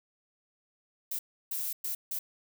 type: noise bursts at uneven times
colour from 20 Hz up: violet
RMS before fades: -34 dBFS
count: 4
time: 1.11-1.19 / 1.51-1.73 / 1.84-1.95 / 2.11-2.19 s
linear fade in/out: 5 ms
effects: none

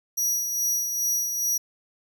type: tone with tremolo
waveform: sawtooth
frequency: 5790 Hz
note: F#8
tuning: 38 cents flat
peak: -19 dBFS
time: 0.17-1.58 s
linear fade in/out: 10 ms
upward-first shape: sine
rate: 2.4 Hz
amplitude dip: 45%
effects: none

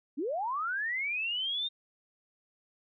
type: linear sweep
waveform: sine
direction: up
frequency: 246.9 to 3690 Hz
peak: -30 dBFS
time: 0.17-1.69 s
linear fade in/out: 20 ms
effects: none

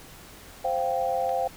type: chord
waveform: sine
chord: C suspended fourth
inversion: none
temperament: equal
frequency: 523.3 / 698.5 / 784 Hz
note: C5 / F5 / G5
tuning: 0 / 0 / 0 cents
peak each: -28 dBFS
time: 0.64-1.48 s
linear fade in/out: 10 ms
type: click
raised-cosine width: 0.3 ms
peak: -26 dBFS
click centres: 1.293 s
effects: pink hiss -47 dBFS RMS until 1.56 s

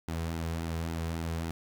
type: tone with flanger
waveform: sawtooth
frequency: 82.41 Hz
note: E2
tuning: in tune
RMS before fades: -34 dBFS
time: 0.08-1.51 s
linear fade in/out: 0 ms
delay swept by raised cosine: 1.7 to 3.5 ms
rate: 3.6 Hz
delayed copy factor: -0.5
effects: none

